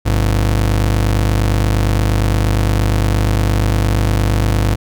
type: ring-modulated tone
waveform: 40% pulse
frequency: 79.8 Hz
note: D#2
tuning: 44 cents sharp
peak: -8 dBFS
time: 0.05-4.76 s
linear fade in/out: 20 ms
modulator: 24.3 Hz
effects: none